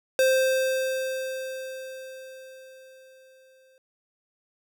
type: tone with exponential decay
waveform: square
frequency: 523.3 Hz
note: C5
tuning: in tune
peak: -18 dBFS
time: 0.19-3.78 s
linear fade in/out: 1 ms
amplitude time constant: 780 ms
effects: none